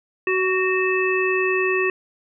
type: harmonic tone with a mistuned harmonic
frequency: 374.2 Hz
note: F#4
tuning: 20 cents sharp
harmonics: 1 / 3 / 5 / 7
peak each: -20 / -28 / -25 / -24 dBFS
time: 0.27-1.9 s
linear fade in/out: 2 ms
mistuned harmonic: 5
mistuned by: -29 cents
effects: none